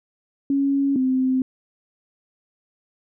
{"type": "tone pair in turn", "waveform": "sine", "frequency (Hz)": [277.2, 259.5], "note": ["C#4", "C4"], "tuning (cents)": [0, -14], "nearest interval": "minor second", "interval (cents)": 114, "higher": "first", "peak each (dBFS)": -17, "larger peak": "neither", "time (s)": [[0.5, 0.96], [0.96, 1.42]], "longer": "neither", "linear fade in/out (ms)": 2, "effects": []}